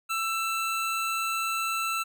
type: tone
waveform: 25% pulse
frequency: 1332 Hz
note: E6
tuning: 18 cents sharp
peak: -23 dBFS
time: 0.09-2.04 s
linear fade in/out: 20 ms
effects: none